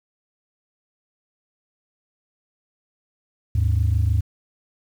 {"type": "tone pair together", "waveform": "sine", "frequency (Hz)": [77.5, 104.05], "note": ["D#2", "G#2"], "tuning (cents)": [-6, 4], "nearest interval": "perfect fourth", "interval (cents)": 510, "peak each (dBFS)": -18, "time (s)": [3.55, 4.21], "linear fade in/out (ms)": 5, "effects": ["tanh soft clip ceiling -12 dBFS", "8-bit"]}